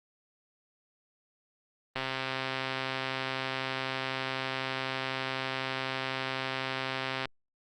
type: click train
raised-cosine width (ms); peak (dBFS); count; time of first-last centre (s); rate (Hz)
0.3; -16; 700; 1.96-7.255; 132
effects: Opus 24 kbps